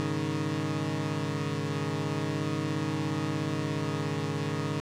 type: chord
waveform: 20% pulse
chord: Ab suspended fourth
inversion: none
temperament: equal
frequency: 103.83 / 138.59 / 155.56 Hz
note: Ab2 / Db3 / Eb3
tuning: 0 / 0 / 0 cents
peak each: -31 / -28 / -27 dBFS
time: 0-4.8 s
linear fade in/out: 0 ms
effects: low-pass 7000 Hz 12 dB/octave + 10-bit